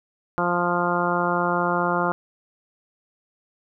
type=harmonic tone; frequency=175.2 Hz; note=F3; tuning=6 cents sharp; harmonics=1 / 2 / 3 / 4 / 5 / 6 / 7 / 8; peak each=-28 / -28 / -28 / -28 / -28 / -28 / -28 / -28 dBFS; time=0.38-2.12 s; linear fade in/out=0 ms; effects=none